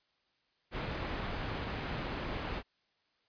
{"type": "low-pass noise", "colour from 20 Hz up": "pink", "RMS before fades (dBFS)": -38, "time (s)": [0.71, 2.63], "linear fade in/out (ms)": 50, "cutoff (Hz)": 2900, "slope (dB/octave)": 12, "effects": ["white hiss -75 dBFS RMS until 3.28 s", "resampled to 11025 Hz"]}